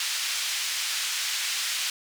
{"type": "band-pass noise", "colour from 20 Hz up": "white", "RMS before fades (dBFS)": -29, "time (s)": [0, 1.9], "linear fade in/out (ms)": 2, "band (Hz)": [1900, 5800], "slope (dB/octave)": 12, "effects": []}